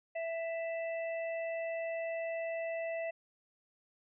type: harmonic tone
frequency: 661 Hz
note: E5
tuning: 5 cents sharp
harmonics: 1 / 3 / 4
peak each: -35 / -45 / -47 dBFS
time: 0.15-3.11 s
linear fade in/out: 10 ms
effects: none